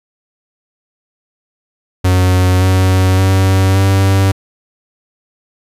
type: tone with pitch steps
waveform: 45% pulse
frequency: 91.9 / 93.51 / 95.14 / 96.8 Hz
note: F#2 / F#2 / F#2 / G2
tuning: -11 / +19 / +49 / -21 cents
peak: -8 dBFS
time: 2.04-4.32 s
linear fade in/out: 10 ms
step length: 570 ms
effects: resampled to 32000 Hz